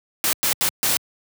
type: noise bursts at uneven times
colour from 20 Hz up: white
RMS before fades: -20 dBFS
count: 4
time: 0.24-0.33 / 0.43-0.53 / 0.61-0.69 / 0.83-0.97 s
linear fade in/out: 0 ms
effects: high-pass 100 Hz 12 dB/octave